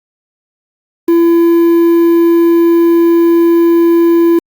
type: tone with quantisation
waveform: triangle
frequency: 337.8 Hz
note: E4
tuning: 42 cents sharp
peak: -3 dBFS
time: 1.08-4.39 s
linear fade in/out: 5 ms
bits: 5
effects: Opus 48 kbps